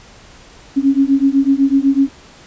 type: beating tone pair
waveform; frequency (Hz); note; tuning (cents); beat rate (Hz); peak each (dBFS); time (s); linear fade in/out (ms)
sine; 270.3 / 278.3; C#4 / C#4; -44 / +7; 8; -13; 0.76-2.09; 20
effects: pink hiss -42 dBFS RMS until 2.46 s + resampled to 16000 Hz